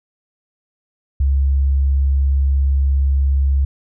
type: tone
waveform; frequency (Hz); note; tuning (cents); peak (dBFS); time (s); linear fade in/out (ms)
sine; 68.5; C#2; -20; -12; 1.2-3.65; 5
effects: none